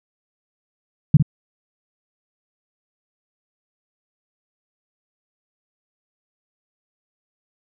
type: tone with echo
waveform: sine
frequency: 148.6 Hz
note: D3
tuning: 21 cents sharp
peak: -4 dBFS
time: 1.14-1.17 s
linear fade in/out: 5 ms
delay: 56 ms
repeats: 1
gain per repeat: -8 dB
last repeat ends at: 1.226 s
effects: none